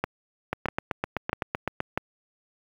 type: two click trains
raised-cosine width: 0.5 ms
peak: -11 / -10 dBFS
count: 11 / 4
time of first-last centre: 0.53-1.804 / 0.04-1.975 s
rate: 7.85 / 1.55 Hz
effects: high-pass 60 Hz 12 dB/octave + 8-bit